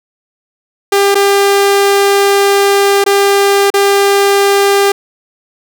sawtooth tone with dropouts, 399 Hz, G4, 31 cents sharp, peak -3 dBFS, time 0.92-4.92 s, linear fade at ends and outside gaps 5 ms, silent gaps 1.146-1.153 / 3.041-3.062 / 3.703-3.739 s, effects none

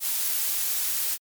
blue noise, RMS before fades -26 dBFS, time 0-1.18 s, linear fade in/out 50 ms, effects MP3 96 kbps

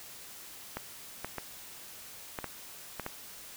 clicks, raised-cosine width 0.5 ms, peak -20 dBFS, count 7, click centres 0.77 / 1.246 / 1.383 / 2.388 / 2.443 / 2.997 / 3.064 s, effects white hiss -48 dBFS RMS until 3.56 s

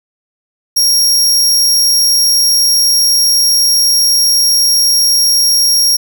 sawtooth tone, 5588 Hz, F8, in tune, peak -5 dBFS, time 0.76-5.97 s, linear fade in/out 10 ms, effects none

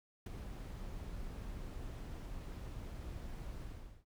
brown noise with ADSR envelope, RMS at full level -38 dBFS, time 0.26-4.05 s, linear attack 5 ms, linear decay 15 ms, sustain -7 dB, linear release 430 ms, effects none

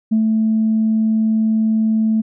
sine tone with ADSR envelope, 220 Hz, A3, in tune, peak -10 dBFS, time 0.11-2.22 s, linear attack 16 ms, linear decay 99 ms, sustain -2 dB, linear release 18 ms, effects tanh soft clip ceiling -8 dBFS

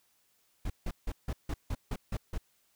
brown noise bursts, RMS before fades -33 dBFS, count 9, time 0.65-2.38 s, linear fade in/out 5 ms, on 50 ms, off 160 ms, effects white hiss -71 dBFS RMS until 2.75 s

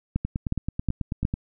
two click trains, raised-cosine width 5 ms, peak -14 / -11 dBFS, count 11 / 4, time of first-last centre 0.25-1.339 / 0.16-1.251 s, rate 9.18 / 2.75 Hz, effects none

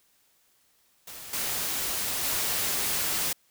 white noise with level steps, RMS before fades -42 / -30 / -28 dBFS, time 1.07-3.33 s, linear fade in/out 5 ms, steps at 1.33 / 2.23 s, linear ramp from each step 5 ms, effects white hiss -66 dBFS RMS until 3.5 s

